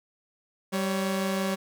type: tone pair together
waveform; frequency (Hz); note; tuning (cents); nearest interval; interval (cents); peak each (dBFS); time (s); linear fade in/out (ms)
sawtooth; 194 / 556.1; G3 / C#5; -18 / +5; octave + tritone; 1823; -23 / -28; 0.72-1.56; 20
effects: none